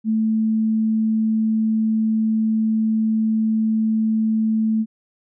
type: tone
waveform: sine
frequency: 220 Hz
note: A3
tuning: in tune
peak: -16 dBFS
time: 0.04-4.86 s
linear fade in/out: 50 ms
effects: none